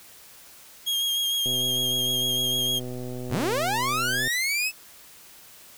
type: tone with vibrato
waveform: 40% pulse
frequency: 3255 Hz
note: G#7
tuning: 36 cents flat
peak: -22 dBFS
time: 0.86-2.8 s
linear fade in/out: 20 ms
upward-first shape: triangle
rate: 6.6 Hz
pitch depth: 31 cents each way
type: click train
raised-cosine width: 2 ms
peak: -23 dBFS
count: 353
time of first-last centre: 1.46-4.276 s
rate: 125 Hz
type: linear sweep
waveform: sawtooth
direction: up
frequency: 41.2 to 2637 Hz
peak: -20 dBFS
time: 3.29-4.72 s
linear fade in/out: 50 ms
effects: white hiss -49 dBFS RMS until 5.77 s